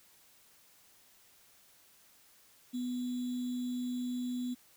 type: tone with sample-and-hold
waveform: sine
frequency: 247.9 Hz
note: B3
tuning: 7 cents sharp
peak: -33 dBFS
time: 2.73-4.55 s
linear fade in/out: 20 ms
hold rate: 3675 Hz
effects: white hiss -63 dBFS RMS until 4.76 s